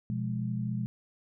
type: chord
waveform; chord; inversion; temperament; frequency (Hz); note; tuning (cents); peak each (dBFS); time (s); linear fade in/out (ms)
sine; F diminished; second; equal with one note detuned; 123.47 / 173.91 / 207.7; Cb3 / F3 / Ab3; 0 / -7 / 0; -32 / -37 / -34; 0.1-0.86; 0
effects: none